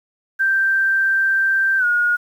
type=tone with pitch glide; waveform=sine; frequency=1569 to 1438.8 Hz; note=G6 to F#6; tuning=+1 to -49 cents; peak=-14 dBFS; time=0.39-2.17 s; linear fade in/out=20 ms; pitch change=-150 cents; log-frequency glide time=1.78-1.85 s; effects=8-bit